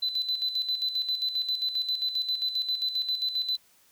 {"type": "tone with tremolo", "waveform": "sine", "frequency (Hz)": 4014, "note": "B7", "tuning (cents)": 27, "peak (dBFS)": -23, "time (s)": [0.02, 3.57], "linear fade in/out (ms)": 10, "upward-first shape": "square", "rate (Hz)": 7.5, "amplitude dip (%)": 65, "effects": ["tanh soft clip ceiling -21 dBFS", "white hiss -62 dBFS RMS until 3.91 s"]}